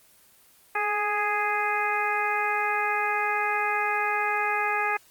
harmonic tone with a mistuned harmonic, 415.3 Hz, G#4, in tune, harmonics 1 / 2 / 3 / 4 / 5 / 6, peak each -34 / -28 / -30 / -30 / -31 / -32 dBFS, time 0.75-4.97 s, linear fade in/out 5 ms, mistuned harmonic 1, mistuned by +25 cents, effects white hiss -57 dBFS RMS until 5.1 s + Opus 24 kbps

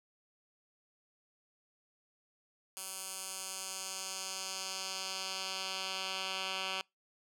10% pulse tone with band-pass filter sweep, 189.9 Hz, F#3, 45 cents sharp, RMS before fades -40 dBFS, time 2.77-6.81 s, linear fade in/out 0 ms, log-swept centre 10000 to 3000 Hz, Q 1.3, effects noise-tail reverb RT60 0.2 s tail -26 dB re dry

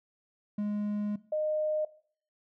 triangle / sine tone pair in turn, 207.7 / 614.2 Hz, G#3 / D#5, 0 / -23 cents, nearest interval octave + perfect fifth, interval 1877 cents, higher second, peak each -27 dBFS, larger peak neither, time 0.58-1.16 / 1.32-1.85 s, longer first, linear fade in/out 5 ms, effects noise-tail reverb RT60 0.5 s tail -18 dB re dry

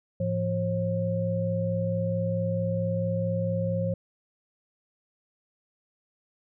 sine tone cluster, 107.8 / 172.3 / 538 Hz, A2 / F3 / C5, -35 / -23 / +48 cents, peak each -29 dBFS, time 0.2-3.94 s, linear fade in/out 5 ms, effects none

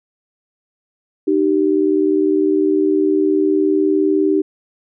sine tone pair together, 307.2 / 387 Hz, D#4 / G4, -22 / -22 cents, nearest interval major third, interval 400 cents, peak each -15 dBFS, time 1.27-4.42 s, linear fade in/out 10 ms, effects none

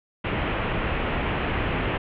pink low-pass noise, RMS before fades -26 dBFS, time 0.24-1.98 s, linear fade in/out 10 ms, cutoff 3000 Hz, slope 48 dB/octave, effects none

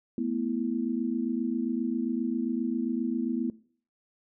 sine chord, A suspended second, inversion none, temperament just, 220 / 247.5 / 330 Hz, A3 / B3 / E4, 0 / +4 / +2 cents, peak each -33 / -29 / -33 dBFS, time 0.18-3.5 s, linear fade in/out 2 ms, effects noise-tail reverb RT60 0.5 s tail -21 dB re dry

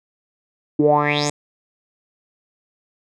10% pulse tone with low-pass filter sweep, 146.83 Hz, D3, in tune, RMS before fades -17 dBFS, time 0.79-1.3 s, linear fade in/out 5 ms, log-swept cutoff 300 to 8100 Hz, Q 7.6, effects none

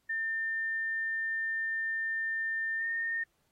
sine tone with pitch glide, 1800 to 1828.3 Hz, A6 to A#6, +39 to -34 cents, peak -30 dBFS, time 0.09-3.24 s, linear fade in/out 10 ms, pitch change +27 cents, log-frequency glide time 2.78-2.86 s, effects pink hiss -75 dBFS RMS until 3.51 s + AAC 48 kbps

